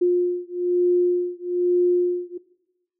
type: beating tone pair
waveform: sine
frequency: 354.8 / 355.9 Hz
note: F4 / F4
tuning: +27 / +33 cents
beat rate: 1.1 Hz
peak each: -21 / -21 dBFS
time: 0.01-2.38 s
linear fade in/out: 10 ms
effects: noise-tail reverb RT60 1.0 s tail -19 dB re dry